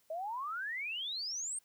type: exponential sweep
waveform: sine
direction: up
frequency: 617 to 8870 Hz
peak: -36 dBFS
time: 0.1-1.59 s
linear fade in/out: 5 ms
effects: white hiss -71 dBFS RMS until 1.64 s + high-pass 60 Hz 12 dB/octave